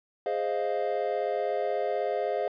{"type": "chord", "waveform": "triangle", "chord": "F minor seventh", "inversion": "first", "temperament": "equal", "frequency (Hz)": [415.3, 523.3, 622.3, 698.5], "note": ["Ab4", "C5", "Eb5", "F5"], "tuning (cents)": [0, 0, 0, 0], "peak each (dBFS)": -30, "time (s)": [0.26, 2.48], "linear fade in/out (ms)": 2, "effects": ["resampled to 11025 Hz"]}